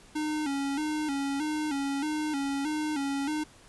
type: tone with vibrato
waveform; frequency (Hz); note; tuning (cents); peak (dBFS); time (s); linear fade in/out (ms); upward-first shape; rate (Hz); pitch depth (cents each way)
square; 291.2; D4; -15; -29; 0.15-3.44; 10; square; 1.6; 83
effects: pink hiss -55 dBFS RMS until 3.68 s + resampled to 24000 Hz

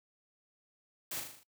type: noise with echo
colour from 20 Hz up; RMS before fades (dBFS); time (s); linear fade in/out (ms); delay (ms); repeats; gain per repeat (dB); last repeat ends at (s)
white; -39; 1.11-1.2; 5; 39; 6; -4; 1.434
effects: noise-tail reverb RT60 0.1 s tail -22 dB re dry + high-pass 80 Hz 12 dB/octave

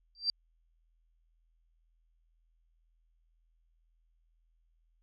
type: tone with exponential growth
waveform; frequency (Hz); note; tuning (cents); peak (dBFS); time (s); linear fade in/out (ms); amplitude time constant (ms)
sine; 4699; D8; 0; -23; 0.15-0.3; 1; 32
effects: added 41 Hz sine -68 dBFS peak until 5.02 s + AAC 64 kbps

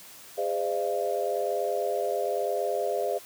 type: tone cluster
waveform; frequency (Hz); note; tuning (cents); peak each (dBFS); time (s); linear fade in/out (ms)
sine; 408.8 / 515 / 604 / 685; G#4 / C5 / D5 / F5; -27 / -28 / +48 / -34; -31; 0.37-3.19; 20
effects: white hiss -48 dBFS RMS until 3.25 s + high-pass 80 Hz 12 dB/octave

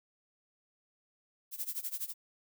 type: noise with tremolo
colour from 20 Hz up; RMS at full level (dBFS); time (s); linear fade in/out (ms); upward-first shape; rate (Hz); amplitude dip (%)
violet; -35; 1.51-2.14; 50; sine; 12; 90
effects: none

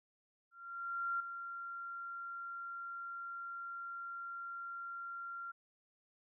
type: tone with ADSR envelope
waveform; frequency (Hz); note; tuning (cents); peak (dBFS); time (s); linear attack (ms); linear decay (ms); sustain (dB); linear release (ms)
sine; 1380; F6; -21; -33; 0.51-5.52; 690; 5; -9; 14
effects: none

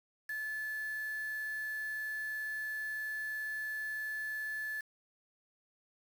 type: tone with quantisation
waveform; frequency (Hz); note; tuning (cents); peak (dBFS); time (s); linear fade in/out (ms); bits
sine; 1731; A6; -29; -36; 0.29-4.81; 5; 8
effects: none

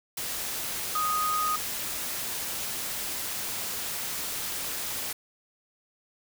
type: tone in noise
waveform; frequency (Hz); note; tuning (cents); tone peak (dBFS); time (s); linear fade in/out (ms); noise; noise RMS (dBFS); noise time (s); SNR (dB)
sine; 1244.5; D#6; 0; -25; 0.95-1.56; 5; white; -33; 0.17-5.13; +5
effects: none

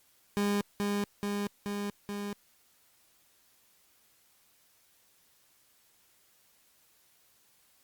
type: tone with echo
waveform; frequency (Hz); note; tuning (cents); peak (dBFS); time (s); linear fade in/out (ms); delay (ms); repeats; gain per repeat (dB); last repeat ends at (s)
30% pulse; 203.6; G#3; -34; -24; 0.37-0.61; 0; 430; 4; -2; 2.33
effects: white hiss -66 dBFS RMS until 7.83 s + Opus 48 kbps

